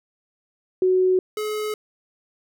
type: tone pair in turn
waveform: sine / square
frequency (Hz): 370.8 / 425.9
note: F#4 / G#4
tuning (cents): +4 / +44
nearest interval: major second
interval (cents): 240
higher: second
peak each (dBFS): -15 / -25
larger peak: first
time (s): 0.82-1.19 / 1.37-1.74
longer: neither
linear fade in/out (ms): 2
effects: none